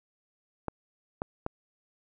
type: clicks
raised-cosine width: 1 ms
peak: -17 dBFS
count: 3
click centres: 0.683 / 1.219 / 1.464 s
effects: none